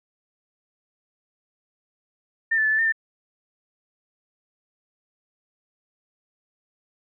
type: tone with pitch steps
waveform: sine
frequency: 1805 / 1751 / 1738 / 1751 / 1813 / 1788 Hz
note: A6 / A6 / A6 / A6 / A#6 / A6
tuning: +44 / -9 / -22 / -9 / -49 / +27 cents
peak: -18 dBFS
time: 2.51-2.924 s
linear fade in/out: 10 ms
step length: 69 ms
effects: none